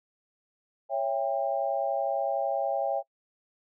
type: chord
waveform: sine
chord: C# diminished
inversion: none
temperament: just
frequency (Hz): 554.4 / 665.2 / 798.3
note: C#5 / E5 / G5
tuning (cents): 0 / +16 / +31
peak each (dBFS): -30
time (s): 0.89-3.03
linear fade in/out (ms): 50
effects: noise-tail reverb RT60 0.1 s tail -25 dB re dry

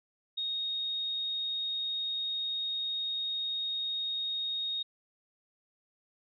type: tone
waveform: sine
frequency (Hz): 3729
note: A#7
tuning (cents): 0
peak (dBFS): -31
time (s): 0.37-4.83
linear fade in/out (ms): 10
effects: none

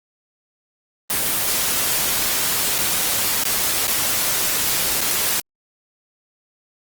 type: noise with dropouts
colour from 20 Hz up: white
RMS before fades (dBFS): -20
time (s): 1.1-5.4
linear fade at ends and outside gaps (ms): 1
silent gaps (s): 2.782-2.786 / 3.437-3.452 / 3.871-3.879 / 5.008-5.014
effects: Opus 24 kbps

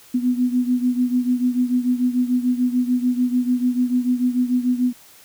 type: beating tone pair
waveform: sine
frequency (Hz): 246.9 / 253.7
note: B3 / B3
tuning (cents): 0 / +47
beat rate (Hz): 6.8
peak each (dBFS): -18 / -22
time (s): 0.14-4.93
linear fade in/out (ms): 10
effects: white hiss -48 dBFS RMS until 5.24 s

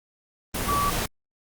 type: tone in noise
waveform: sine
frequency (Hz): 1146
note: D6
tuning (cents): -43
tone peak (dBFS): -22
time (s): 0.68-0.9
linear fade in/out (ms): 5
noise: pink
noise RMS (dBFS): -27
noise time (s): 0.54-1.06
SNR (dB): +2
effects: Opus 24 kbps

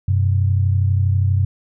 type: tone pair together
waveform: sine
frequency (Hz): 94.72 / 127.1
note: F#2 / C3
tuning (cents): +41 / -50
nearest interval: perfect fourth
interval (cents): 509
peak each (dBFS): -14 / -21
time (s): 0.08-1.45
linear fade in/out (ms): 5
effects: none

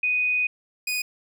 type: tone pair in turn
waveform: sine / sawtooth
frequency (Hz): 2489 / 2479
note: D#7 / D#7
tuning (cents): 0 / -7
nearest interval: unison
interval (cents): 7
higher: first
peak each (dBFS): -20 / -21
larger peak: first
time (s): 0.03-0.47 / 0.87-1.02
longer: first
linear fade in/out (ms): 5
effects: none

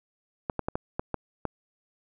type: clicks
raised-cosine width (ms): 1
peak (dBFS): -14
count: 7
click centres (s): 0.498 / 0.593 / 0.685 / 0.755 / 0.995 / 1.143 / 1.453
effects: none

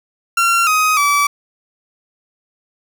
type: tone with pitch steps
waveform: 30% pulse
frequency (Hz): 1370 / 1256.3 / 1152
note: F6 / D#6 / D6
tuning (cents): -34 / +16 / -34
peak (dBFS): -9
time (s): 0.37-1.27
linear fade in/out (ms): 5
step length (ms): 300
effects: none

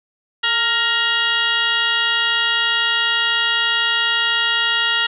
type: tone with frequency modulation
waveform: sine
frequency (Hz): 2359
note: D7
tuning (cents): +7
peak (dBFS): -15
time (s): 0.43-5.07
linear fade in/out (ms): 10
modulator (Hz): 481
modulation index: 2.4
effects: none

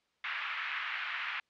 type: band-pass noise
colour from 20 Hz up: white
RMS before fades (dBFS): -37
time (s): 0.24-1.4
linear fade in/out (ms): 2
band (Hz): 1200 to 2600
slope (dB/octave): 24
effects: white hiss -75 dBFS RMS until 1.49 s + low-pass 4000 Hz 12 dB/octave

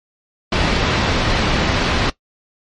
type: low-pass noise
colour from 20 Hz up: pink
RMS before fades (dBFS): -17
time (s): 0.52-2.1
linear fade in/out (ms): 5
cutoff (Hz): 4700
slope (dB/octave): 24
effects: noise-tail reverb RT60 0.1 s tail -17 dB re dry + MP3 48 kbps

